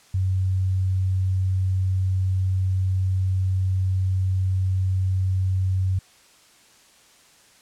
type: tone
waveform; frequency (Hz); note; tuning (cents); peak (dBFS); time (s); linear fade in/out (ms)
sine; 94; F#2; +28; -19; 0.14-5.99; 5
effects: white hiss -54 dBFS RMS until 7.61 s + low-pass 9000 Hz 12 dB/octave